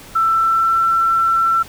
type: tone with pitch glide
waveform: sine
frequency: 1332 to 1344.4 Hz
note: E6 to E6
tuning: +18 to +34 cents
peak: -12 dBFS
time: 0.15-1.63 s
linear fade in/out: 10 ms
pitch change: +16 cents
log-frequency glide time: 0.31-0.82 s
effects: pink hiss -39 dBFS RMS until 1.68 s